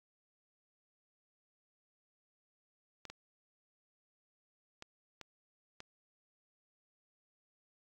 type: clicks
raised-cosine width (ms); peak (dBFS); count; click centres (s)
0.2; -29; 5; 3.053 / 3.1 / 4.824 / 5.213 / 5.804
effects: AAC 48 kbps